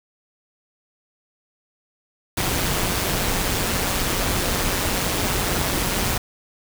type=noise with amplitude modulation; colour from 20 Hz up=pink; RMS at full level=-20 dBFS; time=2.37-6.18 s; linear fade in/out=5 ms; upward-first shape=sine; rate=186 Hz; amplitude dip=55%; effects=none